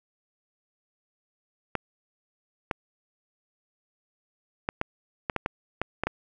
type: clicks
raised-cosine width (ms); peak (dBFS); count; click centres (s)
0.5; -11; 10; 1.753 / 2.712 / 4.689 / 4.814 / 5.298 / 5.363 / 5.461 / 5.816 / 6.036 / 6.07
effects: none